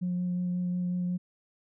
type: tone with vibrato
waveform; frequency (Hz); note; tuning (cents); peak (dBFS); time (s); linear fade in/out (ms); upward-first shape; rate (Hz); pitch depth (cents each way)
sine; 178.9; F3; +42; -26; 0.01-1.18; 20; sine; 5.5; 10
effects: tanh soft clip ceiling -24 dBFS